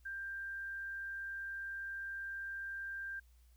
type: tone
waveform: sine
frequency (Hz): 1585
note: G6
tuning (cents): +19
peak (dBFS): -40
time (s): 0.05-3.2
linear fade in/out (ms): 10
effects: added 60 Hz sine -61 dBFS peak until 3.56 s + white hiss -75 dBFS RMS until 3.56 s